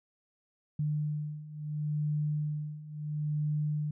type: beating tone pair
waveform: sine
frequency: 149.7 / 150.43 Hz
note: D3 / D3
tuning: +33 / +42 cents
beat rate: 0.73 Hz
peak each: -35 / -32 dBFS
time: 0.79-3.91 s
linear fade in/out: 5 ms
effects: none